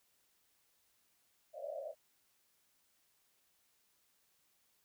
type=band-pass noise; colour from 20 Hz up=pink; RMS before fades=-44 dBFS; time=1.53-1.95 s; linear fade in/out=50 ms; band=550 to 660 Hz; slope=96 dB/octave; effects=white hiss -75 dBFS RMS until 4.84 s